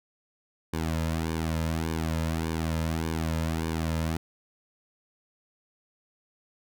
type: tone with flanger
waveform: sawtooth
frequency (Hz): 80.8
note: E2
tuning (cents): -34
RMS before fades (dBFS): -29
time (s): 0.73-4.17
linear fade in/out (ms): 5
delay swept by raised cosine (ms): 1.5 to 2.7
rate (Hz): 1.7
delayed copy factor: -0.75
effects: none